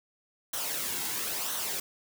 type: noise with flanger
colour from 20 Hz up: white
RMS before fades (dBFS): -33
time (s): 0.53-1.8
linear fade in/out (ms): 5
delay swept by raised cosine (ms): 0.41 to 1.71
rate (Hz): 1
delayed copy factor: -0.55
effects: none